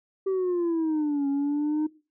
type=exponential two-way sweep; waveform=sine; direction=down then up; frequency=388.6 to 277.2 to 309.8 Hz; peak=-20 dBFS; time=0.26-1.87 s; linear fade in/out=10 ms; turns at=1.28 s; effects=noise-tail reverb RT60 0.3 s tail -19 dB re dry + tanh soft clip ceiling -22 dBFS